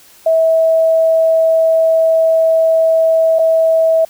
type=tone with dropouts; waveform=sine; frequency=649 Hz; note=E5; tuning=27 cents flat; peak=-8 dBFS; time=0.26-4.05 s; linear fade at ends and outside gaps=5 ms; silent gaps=3.388-3.392 s; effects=white hiss -44 dBFS RMS until 4.09 s